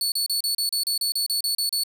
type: tone bursts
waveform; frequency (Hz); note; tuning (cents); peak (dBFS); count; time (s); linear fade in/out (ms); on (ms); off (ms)
sawtooth; 4436; C#8; 0; -19; 13; 0.01-1.836; 2; 110; 33
effects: none